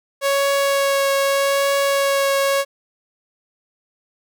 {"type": "tone with vibrato", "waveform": "sawtooth", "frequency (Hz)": 554.4, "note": "C#5", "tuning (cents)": 0, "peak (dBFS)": -12, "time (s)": [0.21, 2.65], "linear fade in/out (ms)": 50, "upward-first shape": "triangle", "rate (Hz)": 0.81, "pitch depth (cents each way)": 12, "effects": []}